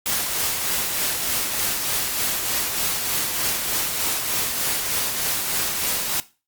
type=noise with tremolo; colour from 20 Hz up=white; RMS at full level=-22 dBFS; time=0.06-6.2 s; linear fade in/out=0 ms; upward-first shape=triangle; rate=3.3 Hz; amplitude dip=40%; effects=noise-tail reverb RT60 0.3 s tail -17 dB re dry + Opus 48 kbps